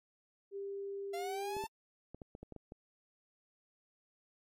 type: tone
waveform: sine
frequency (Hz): 396.9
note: G4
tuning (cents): +22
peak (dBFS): -39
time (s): 0.51-1.66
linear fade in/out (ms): 50
type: linear sweep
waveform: 45% pulse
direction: up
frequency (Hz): 680 to 896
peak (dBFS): -40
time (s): 1.13-1.67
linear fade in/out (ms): 10
type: clicks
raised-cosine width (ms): 2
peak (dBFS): -34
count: 9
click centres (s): 1.567 / 1.639 / 2.146 / 2.218 / 2.351 / 2.43 / 2.523 / 2.563 / 2.721
effects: AAC 48 kbps